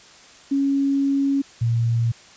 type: tone pair in turn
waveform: sine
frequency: 276.7 / 116.34 Hz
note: C#4 / A#2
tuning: -3 / -3 cents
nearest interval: octave + minor third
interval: 1500 cents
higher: first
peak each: -17 dBFS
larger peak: neither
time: 0.51-1.42 / 1.61-2.12 s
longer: first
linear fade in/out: 10 ms
effects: white hiss -47 dBFS RMS until 2.36 s + resampled to 16000 Hz